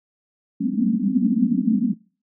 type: band-pass noise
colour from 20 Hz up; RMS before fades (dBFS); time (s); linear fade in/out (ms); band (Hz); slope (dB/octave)
white; -20; 0.6-1.94; 10; 190 to 270; 96
effects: noise-tail reverb RT60 0.4 s tail -23 dB re dry